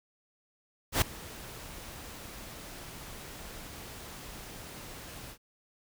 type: noise with ADSR envelope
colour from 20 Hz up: pink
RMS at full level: -24 dBFS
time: 0.92-5.38 s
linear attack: 97 ms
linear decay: 6 ms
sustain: -21 dB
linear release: 79 ms
effects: none